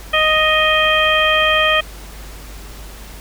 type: harmonic tone with a mistuned harmonic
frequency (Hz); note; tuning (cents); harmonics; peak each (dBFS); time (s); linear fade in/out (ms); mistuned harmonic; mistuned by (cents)
622.3; D#5; 0; 1 / 2 / 3 / 4 / 5; -18 / -18 / -18 / -18 / -18; 0.13-1.81; 10; 5; +30
effects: added 50 Hz sine -33 dBFS peak until 3.2 s + pink hiss -38 dBFS RMS until 3.2 s